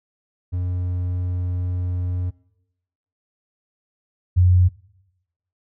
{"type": "tone pair in turn", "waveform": ["triangle", "sine"], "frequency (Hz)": [89.8, 90.31], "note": ["F2", "F#2"], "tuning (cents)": [49, -41], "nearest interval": "unison", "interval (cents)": 10, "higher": "second", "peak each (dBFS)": [-19, -11], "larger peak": "second", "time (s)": [[0.52, 2.31], [4.36, 4.69]], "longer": "first", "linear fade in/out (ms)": 20, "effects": ["noise-tail reverb RT60 0.9 s tail -21 dB re dry"]}